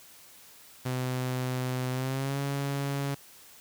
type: tone with pitch glide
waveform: sawtooth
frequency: 127.5 to 139.85 Hz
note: C3 to C#3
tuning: -44 to +16 cents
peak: -25 dBFS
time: 0.85-3.15 s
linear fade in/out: 10 ms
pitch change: +160 cents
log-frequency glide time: 1.91-2.39 s
effects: white hiss -53 dBFS RMS until 3.6 s